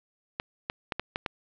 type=clicks; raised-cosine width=0.3 ms; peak=-13 dBFS; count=6; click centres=0.399 / 0.699 / 0.922 / 0.996 / 1.159 / 1.262 s; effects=low-pass 4000 Hz 12 dB/octave